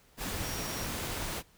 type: tone in noise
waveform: sine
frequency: 5620 Hz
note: F8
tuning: 10 cents sharp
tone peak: -43 dBFS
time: 0.41-0.88 s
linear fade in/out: 50 ms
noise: pink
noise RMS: -36 dBFS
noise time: 0.17-1.43 s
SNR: -10 dB
effects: pink hiss -63 dBFS RMS until 1.57 s